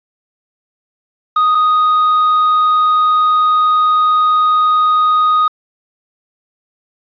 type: tone pair in turn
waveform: triangle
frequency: 1244.5 / 1244.5 Hz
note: D#6 / D#6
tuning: 0 / 0 cents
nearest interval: unison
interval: 0 cents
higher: neither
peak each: -7 dBFS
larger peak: neither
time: 1.36-1.55 / 1.55-5.48 s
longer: second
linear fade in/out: 5 ms
effects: resampled to 11025 Hz + 7-bit